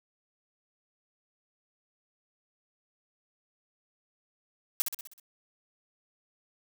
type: noise with echo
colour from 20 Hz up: blue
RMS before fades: -26 dBFS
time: 4.8-4.82 s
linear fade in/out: 0 ms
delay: 63 ms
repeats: 6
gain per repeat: -5 dB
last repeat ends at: 5.198 s
effects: none